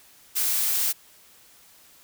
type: noise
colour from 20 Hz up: blue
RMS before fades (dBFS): -24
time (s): 0.35-0.93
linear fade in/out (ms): 20
effects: white hiss -54 dBFS RMS until 2.03 s